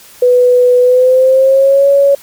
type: tone with pitch glide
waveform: sine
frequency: 495.2 to 559.1 Hz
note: B4 to C#5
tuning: +5 to +15 cents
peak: -4 dBFS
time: 0.22-2.15 s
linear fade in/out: 5 ms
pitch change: +210 cents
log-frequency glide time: 0.81-1.88 s
effects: white hiss -38 dBFS RMS until 2.22 s + MP3 96 kbps